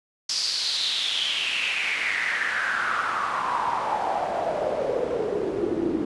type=noise with band-pass filter sweep; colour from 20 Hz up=pink; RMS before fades=-26 dBFS; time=0.29-6.05 s; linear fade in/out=5 ms; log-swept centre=5100 to 300 Hz; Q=5.8; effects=resampled to 24000 Hz